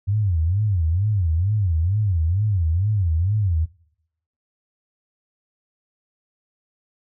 sine tone with vibrato, 92.5 Hz, F#2, in tune, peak -17 dBFS, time 0.07-3.66 s, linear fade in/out 20 ms, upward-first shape sine, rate 2.2 Hz, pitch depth 270 cents each way, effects noise-tail reverb RT60 0.8 s tail -24 dB re dry

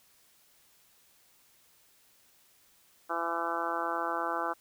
harmonic tone, 168.3 Hz, E3, 36 cents sharp, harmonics 2 / 3 / 4 / 5 / 6 / 7 / 8 / 9, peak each -40 / -40 / -38 / -37 / -38 / -36 / -37 / -40 dBFS, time 3.09-4.54 s, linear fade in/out 20 ms, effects white hiss -64 dBFS RMS until 4.6 s

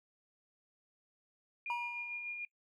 sine tone with tremolo, 2420 Hz, D#7, 49 cents flat, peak -37 dBFS, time 1.66-2.45 s, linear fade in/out 2 ms, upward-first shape sine, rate 6.7 Hz, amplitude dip 35%
triangle tone with exponential decay, 956 Hz, A#5, 43 cents sharp, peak -31 dBFS, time 1.7-2.39 s, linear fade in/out 1 ms, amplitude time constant 150 ms
effects noise-tail reverb RT60 0.1 s tail -22 dB re dry

